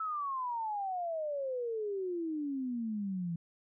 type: exponential sweep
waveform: sine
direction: down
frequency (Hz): 1318.5 to 164.81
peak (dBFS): -33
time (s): 0-3.36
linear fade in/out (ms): 5
effects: none